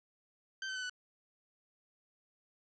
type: tone with pitch steps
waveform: sawtooth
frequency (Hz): 1555 / 1532.7 / 1510.7 / 1489.1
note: G6 / G6 / F#6 / F#6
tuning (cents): -14 / -39 / +36 / +11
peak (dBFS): -34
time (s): 0.62-0.896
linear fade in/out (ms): 2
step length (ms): 69
effects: resampled to 16000 Hz + 11-bit